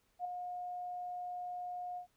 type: tone with ADSR envelope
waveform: sine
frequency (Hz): 717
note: F5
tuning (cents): +45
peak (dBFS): -33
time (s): 0.19-2.07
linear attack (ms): 59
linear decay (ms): 5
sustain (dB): -6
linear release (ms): 100
effects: pink hiss -75 dBFS RMS until 2.16 s